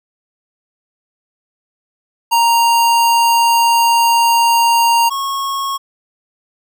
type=tone pair in turn; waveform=square; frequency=932 / 1095.9 Hz; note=A#5 / C#6; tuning=-1 / -20 cents; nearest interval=minor third; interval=281 cents; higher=second; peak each=-10 / -18 dBFS; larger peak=first; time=2.31-5.1 / 5.1-5.78 s; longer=first; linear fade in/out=20 ms; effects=none